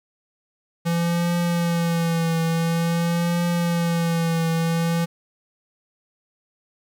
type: tone with vibrato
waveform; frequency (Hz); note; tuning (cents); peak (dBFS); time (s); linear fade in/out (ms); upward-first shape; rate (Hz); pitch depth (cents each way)
square; 168.6; E3; +39; -20; 0.85-5.06; 20; triangle; 0.48; 46
effects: 10-bit